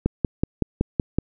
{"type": "click train", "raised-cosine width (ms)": 3, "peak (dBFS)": -6, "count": 7, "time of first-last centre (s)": [0.06, 1.186], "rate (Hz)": 5.33, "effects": []}